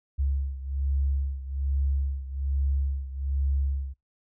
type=beating tone pair; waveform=sine; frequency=68.4 / 69.6 Hz; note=C#2 / C#2; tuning=-23 / +8 cents; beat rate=1.2 Hz; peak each=-26 / -30 dBFS; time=0.18-3.94 s; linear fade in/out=20 ms; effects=noise-tail reverb RT60 0.2 s tail -26 dB re dry